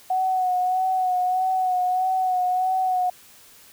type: tone with vibrato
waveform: sine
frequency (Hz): 740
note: F#5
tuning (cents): 0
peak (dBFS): -19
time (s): 0.1-3.1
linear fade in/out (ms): 5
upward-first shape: sine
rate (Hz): 1.6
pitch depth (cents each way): 30
effects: white hiss -50 dBFS RMS until 3.72 s